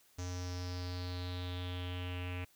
square tone with low-pass filter sweep, 89.7 Hz, F2, 47 cents sharp, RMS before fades -40 dBFS, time 0.18-2.45 s, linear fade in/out 10 ms, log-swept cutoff 6300 to 2500 Hz, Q 5.5, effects white hiss -67 dBFS RMS until 2.55 s

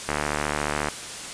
click train, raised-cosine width 0.5 ms, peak -9 dBFS, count 60, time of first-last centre 0.09-0.885 s, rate 74.2 Hz, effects white hiss -35 dBFS RMS until 1.33 s + resampled to 22050 Hz

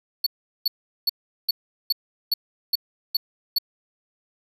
square tone bursts, 4435 Hz, C#8, in tune, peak -18 dBFS, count 9, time 0.24-3.585 s, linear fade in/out 5 ms, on 25 ms, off 390 ms, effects none

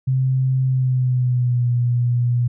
sine tone with pitch glide, 130.81 to 121.35 Hz, C3 to B2, 0 to -30 cents, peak -15 dBFS, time 0.07-2.48 s, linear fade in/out 10 ms, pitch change -130 cents, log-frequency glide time 0.65-1.68 s, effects none

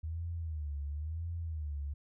sine tone with vibrato, 77.78 Hz, D#2, in tune, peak -35 dBFS, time 0.03-1.94 s, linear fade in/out 10 ms, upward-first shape sine, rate 0.97 Hz, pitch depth 150 cents each way, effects none

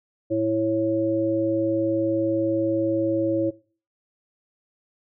harmonic tone, 110 Hz, A2, in tune, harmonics 1 / 3 / 5, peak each -33 / -22 / -24 dBFS, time 0.3-3.51 s, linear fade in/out 20 ms, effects noise-tail reverb RT60 0.4 s tail -20 dB re dry

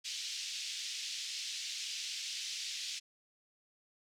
white band-pass noise, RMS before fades -41 dBFS, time 0.04-3 s, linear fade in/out 20 ms, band 2600 to 6000 Hz, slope 24 dB/octave, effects none

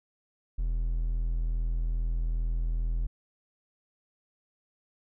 triangle tone, 41.2 Hz, E1, in tune, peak -24 dBFS, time 0.58-3.07 s, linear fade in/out 10 ms, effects none

